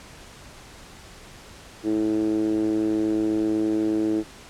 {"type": "tone with band-pass filter", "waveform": "10% pulse", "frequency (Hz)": 108.2, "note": "A2", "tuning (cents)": -29, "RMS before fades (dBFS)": -23, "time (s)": [1.83, 4.24], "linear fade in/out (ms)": 50, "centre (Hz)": 330, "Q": 4.9, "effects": ["pink hiss -45 dBFS RMS until 4.49 s", "low-pass 9000 Hz 12 dB/octave"]}